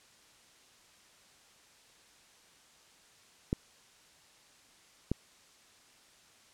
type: clicks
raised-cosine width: 3 ms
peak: -16 dBFS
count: 2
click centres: 3.529 / 5.116 s
effects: white hiss -61 dBFS RMS until 6.53 s + low-pass 8000 Hz 12 dB/octave